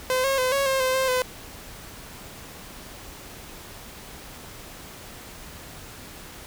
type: tone with pitch steps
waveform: sawtooth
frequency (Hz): 513 / 542 / 511 / 553 / 533 / 517 / 526 / 507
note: C5 / C#5 / C5 / C#5 / C5 / C5 / C5 / B4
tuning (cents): -34 / -39 / -41 / -4 / +32 / -21 / +9 / +45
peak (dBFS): -17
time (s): 0.1-1.22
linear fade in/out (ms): 0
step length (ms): 140
effects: pink hiss -42 dBFS RMS until 6.46 s